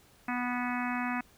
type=harmonic tone with a mistuned harmonic; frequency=246.1 Hz; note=B3; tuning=6 cents flat; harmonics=1 / 3 / 4 / 5 / 6 / 7 / 8 / 9 / 10; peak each=-33 / -38 / -39 / -40 / -41 / -41 / -42 / -43 / -43 dBFS; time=0.28-1.21 s; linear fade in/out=5 ms; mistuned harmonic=10; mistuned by=+61 cents; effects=pink hiss -61 dBFS RMS until 1.37 s